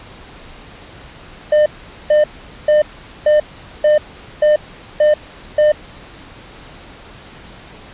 triangle tone bursts, 603 Hz, D5, 46 cents sharp, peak -6 dBFS, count 8, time 1.52-5.72 s, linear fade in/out 5 ms, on 140 ms, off 440 ms, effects pink hiss -38 dBFS RMS until 7.93 s + resampled to 8000 Hz

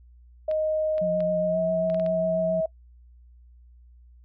sine tone with pitch glide, 622.3 to 642.4 Hz, D#5 to E5, 0 to -45 cents, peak -22 dBFS, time 0.48-2.66 s, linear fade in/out 5 ms, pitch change +55 cents, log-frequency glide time 1.47-1.58 s
clicks, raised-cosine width 0.3 ms, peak -27 dBFS, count 7, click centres 0.513 / 0.981 / 1.205 / 1.9 / 1.945 / 1.998 / 2.063 s
sine tone with vibrato, 176.9 Hz, F3, 23 cents sharp, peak -29 dBFS, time 1.01-2.61 s, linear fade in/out 10 ms, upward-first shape triangle, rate 7.4 Hz, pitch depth 46 cents each way
effects noise-tail reverb RT60 0.1 s tail -22 dB re dry + added 60 Hz sine -49 dBFS peak until 4.24 s

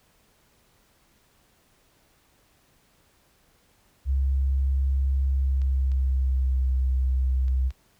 sine tone with pitch glide, 67.3 to 64.67 Hz, C2 to C2, +49 to -20 cents, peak -20 dBFS, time 4.05-7.72 s, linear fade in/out 50 ms, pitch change -69 cents, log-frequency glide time 5.25-6.64 s
clicks, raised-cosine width 0.2 ms, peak -32 / -33 / -34 / -30 dBFS, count 4, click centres 5.618 / 5.918 / 7.482 / 7.706 s
effects pink hiss -63 dBFS RMS until 7.99 s

